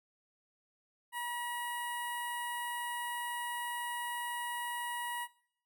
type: tone with notch filter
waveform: 15% pulse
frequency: 962 Hz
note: B5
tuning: 46 cents flat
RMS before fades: -38 dBFS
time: 1.12-5.28 s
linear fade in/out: 50 ms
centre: 4500 Hz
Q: 0.53
effects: noise-tail reverb RT60 0.6 s tail -19 dB re dry

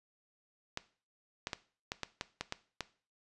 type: clicks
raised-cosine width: 0.2 ms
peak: -18 dBFS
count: 9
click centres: 0.774 / 1.471 / 1.532 / 1.919 / 2.033 / 2.211 / 2.41 / 2.524 / 2.807 s
effects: noise-tail reverb RT60 0.4 s tail -17 dB re dry + resampled to 24000 Hz

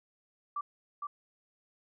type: tone with echo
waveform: sine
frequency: 1166 Hz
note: D6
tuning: 13 cents flat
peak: -32 dBFS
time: 0.56-0.61 s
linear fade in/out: 5 ms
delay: 460 ms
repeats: 1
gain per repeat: -3 dB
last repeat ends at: 1.07 s
effects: none

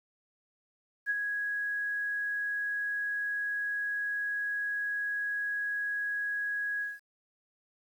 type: tone with ADSR envelope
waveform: sine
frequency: 1661.2 Hz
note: G#6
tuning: in tune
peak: -25 dBFS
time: 1.06-7 s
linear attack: 41 ms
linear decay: 30 ms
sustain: -5 dB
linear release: 190 ms
effects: 10-bit

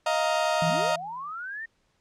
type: chord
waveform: 35% pulse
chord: Eb suspended second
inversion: none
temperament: equal with one note detuned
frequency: 627.7 / 698.5 / 932.3 Hz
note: Eb5 / F5 / Bb5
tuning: +15 / 0 / 0 cents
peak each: -24 / -26 / -28 dBFS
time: 0.06-0.96 s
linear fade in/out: 5 ms
type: tone with exponential decay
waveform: sine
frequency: 165.4 Hz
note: E3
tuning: 6 cents sharp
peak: -25 dBFS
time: 0.62-1.31 s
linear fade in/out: 2 ms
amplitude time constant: 150 ms
type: linear sweep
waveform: sine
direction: up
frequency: 124.9 to 1864.7 Hz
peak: -33 dBFS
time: 0.66-1.66 s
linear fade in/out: 10 ms
effects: pink hiss -70 dBFS RMS until 2 s + low-pass 7000 Hz 12 dB/octave

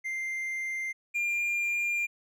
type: tone pair in turn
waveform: triangle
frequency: 2093 / 2399 Hz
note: C7 / D7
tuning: 0 / +36 cents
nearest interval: major second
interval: 236 cents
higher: second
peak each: -29 / -25 dBFS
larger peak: second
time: 0.04-0.93 / 1.14-2.07 s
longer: second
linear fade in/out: 20 ms
effects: none

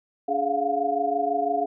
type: tone cluster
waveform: sine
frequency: 287.5 / 418.6 / 690 / 716 Hz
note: D4 / G#4 / F5 / F5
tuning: -37 / +14 / -21 / +43 cents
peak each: -32 / -29 / -25 / -26 dBFS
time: 0.28-1.66 s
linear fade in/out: 10 ms
effects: none

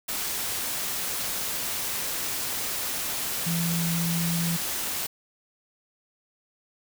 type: tone in noise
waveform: sine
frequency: 168.7 Hz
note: E3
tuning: 40 cents sharp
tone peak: -25 dBFS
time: 3.46-4.57 s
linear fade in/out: 10 ms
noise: white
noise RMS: -30 dBFS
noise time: 0.08-5.07 s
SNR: +2 dB
effects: none

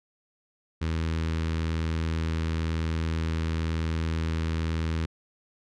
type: tone with notch filter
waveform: sawtooth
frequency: 81 Hz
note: E2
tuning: 30 cents flat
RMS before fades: -28 dBFS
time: 0.81-5.06 s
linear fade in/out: 10 ms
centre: 690 Hz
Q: 1.1
effects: low-pass 5000 Hz 12 dB/octave

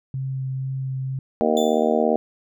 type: tone with vibrato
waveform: sine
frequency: 132.6 Hz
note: C3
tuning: 23 cents sharp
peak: -24 dBFS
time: 0.14-1.19 s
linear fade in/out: 2 ms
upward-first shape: sine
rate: 2.1 Hz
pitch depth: 10 cents each way
type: harmonic tone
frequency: 77.78 Hz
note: D#2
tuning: in tune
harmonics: 3 / 4 / 5 / 6 / 7 / 8 / 9 / 10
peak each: -23 / -28 / -26 / -22 / -31 / -23 / -26 / -29 dBFS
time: 1.41-2.16 s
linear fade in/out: 0 ms
type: tone with exponential decay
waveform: 30% pulse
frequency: 3520 Hz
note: A7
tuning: in tune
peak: -24 dBFS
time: 1.57-2.03 s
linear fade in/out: 1 ms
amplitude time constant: 99 ms
effects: none

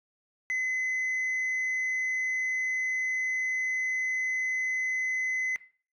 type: tone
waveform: sine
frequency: 2033 Hz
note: B6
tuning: 50 cents sharp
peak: -24 dBFS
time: 0.5-5.56 s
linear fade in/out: 0 ms
effects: noise-tail reverb RT60 0.4 s tail -18 dB re dry + tanh soft clip ceiling -26 dBFS

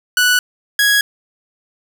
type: tone pair in turn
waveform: sawtooth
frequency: 1480 / 1661.2 Hz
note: F#6 / G#6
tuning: 0 / 0 cents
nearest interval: major second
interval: 200 cents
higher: second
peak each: -7 dBFS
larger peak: neither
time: 0.17-0.39 / 0.79-1.01 s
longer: neither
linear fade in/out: 2 ms
effects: 8-bit

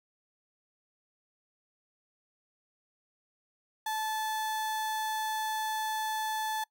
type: tone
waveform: 35% pulse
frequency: 870 Hz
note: A5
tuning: 20 cents flat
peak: -29 dBFS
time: 3.86-6.64 s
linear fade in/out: 5 ms
effects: noise-tail reverb RT60 0.1 s tail -24 dB re dry

